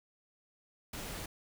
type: noise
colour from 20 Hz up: pink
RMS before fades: -42 dBFS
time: 0.93-1.26 s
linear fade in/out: 5 ms
effects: none